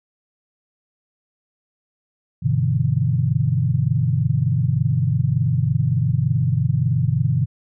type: chord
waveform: sine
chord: E minor seventh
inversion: first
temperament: equal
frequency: 98 / 123.47 / 146.83 / 164.81 Hz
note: G2 / B2 / D3 / E3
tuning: 0 / 0 / 0 / 0 cents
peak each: -24 / -19 / -21 / -25 dBFS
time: 2.42-7.46 s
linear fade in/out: 20 ms
effects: none